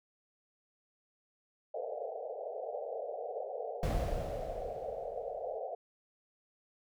pink band-pass noise, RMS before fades -40 dBFS, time 1.74-5.75 s, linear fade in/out 5 ms, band 440 to 750 Hz, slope 96 dB/octave
brown noise with exponential decay, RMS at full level -30 dBFS, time 3.83-5.58 s, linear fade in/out 1 ms, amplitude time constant 380 ms
effects none

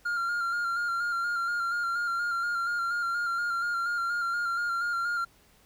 triangle tone with vibrato, 1396.9 Hz, F6, in tune, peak -25 dBFS, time 0.05-5.25 s, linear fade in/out 10 ms, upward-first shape square, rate 4.2 Hz, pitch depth 25 cents each way, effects pink hiss -61 dBFS RMS until 5.65 s

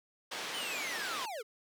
white band-pass noise, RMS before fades -40 dBFS, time 0.31-1.26 s, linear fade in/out 10 ms, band 260 to 3900 Hz, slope 12 dB/octave
square linear sweep, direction down, 3136 to 402 Hz, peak -39 dBFS, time 0.53-1.43 s, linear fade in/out 20 ms
effects none

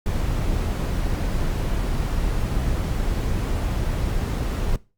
brown noise, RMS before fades -23 dBFS, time 0.06-4.76 s, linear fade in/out 2 ms, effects noise-tail reverb RT60 0.3 s tail -21 dB re dry + Opus 48 kbps

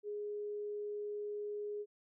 sine tone, 415.3 Hz, G#4, in tune, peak -38 dBFS, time 0.03-1.86 s, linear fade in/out 50 ms, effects none

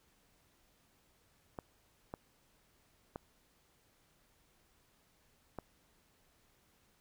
clicks, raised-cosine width 1 ms, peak -27 dBFS, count 4, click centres 1.588 / 2.139 / 3.159 / 5.587 s, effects pink hiss -71 dBFS RMS until 7 s

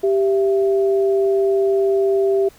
sine tone pair together, 392 / 668.3 Hz, G4 / E5, 0 / +24 cents, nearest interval major sixth, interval 924 cents, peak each -14 / -24 dBFS, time 0.03-2.49 s, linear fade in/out 10 ms, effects pink hiss -49 dBFS RMS until 2.58 s

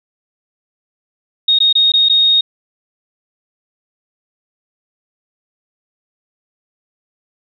sine tone with dropouts, 3726 Hz, A#7, 2 cents flat, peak -8 dBFS, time 1.48-2.41 s, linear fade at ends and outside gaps 5 ms, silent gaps 1.588-1.602 / 1.728-1.752 / 1.92-1.937 / 2.087-2.096 s, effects none

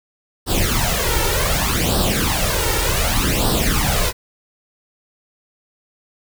pink noise with flanger, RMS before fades -18 dBFS, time 0.46-4.13 s, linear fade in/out 50 ms, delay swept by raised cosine 0.22 to 2.22 ms, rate 0.66 Hz, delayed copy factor +0.75, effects none

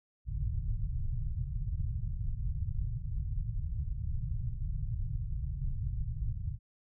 pink low-pass noise, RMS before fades -34 dBFS, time 0.25-6.59 s, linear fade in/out 50 ms, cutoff 140 Hz, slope 48 dB/octave, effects none

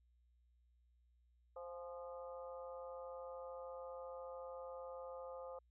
harmonic tone with a mistuned harmonic, 174.61 Hz, F3, in tune, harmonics 3 / 4 / 5 / 6 / 7, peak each -48 / -58 / -57 / -62 / -57 dBFS, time 1.56-5.59 s, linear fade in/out 5 ms, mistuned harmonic 5, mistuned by -40 cents, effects added 60 Hz sine -70 dBFS peak until 5.7 s

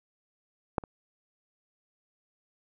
clicks, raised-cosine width 1 ms, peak -11 / -28 dBFS, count 2, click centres 0.782 / 0.838 s, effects none

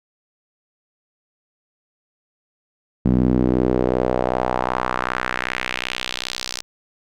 sawtooth tone with band-pass filter sweep, 62.6 Hz, B1, 24 cents sharp, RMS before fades -21 dBFS, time 3.05-6.62 s, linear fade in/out 0 ms, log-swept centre 210 to 5400 Hz, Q 1.9, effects none

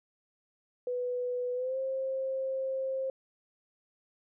sine tone with pitch glide, 494.7 to 530.2 Hz, B4 to C5, +3 to +23 cents, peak -30 dBFS, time 0.87-3.1 s, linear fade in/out 2 ms, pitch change +120 cents, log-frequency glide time 1.54-1.78 s, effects none

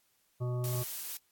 harmonic tone, 123.47 Hz, B2, in tune, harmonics 1 / 3 / 5 / 7 / 9 / 10, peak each -31 / -41 / -44 / -55 / -50 / -57 dBFS, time 0.4-0.84 s, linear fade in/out 20 ms
blue noise, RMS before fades -39 dBFS, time 0.64-1.17 s, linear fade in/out 0 ms
effects white hiss -72 dBFS RMS until 1.31 s + AAC 64 kbps

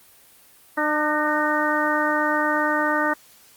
harmonic tone with a mistuned harmonic, 301.4 Hz, D4, 45 cents sharp, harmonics 1 / 2 / 3 / 4 / 5 / 6, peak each -26 / -26 / -26 / -26 / -26 / -26 dBFS, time 0.77-3.14 s, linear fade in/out 10 ms, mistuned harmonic 6, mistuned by +38 cents, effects white hiss -52 dBFS RMS until 3.56 s + Opus 32 kbps

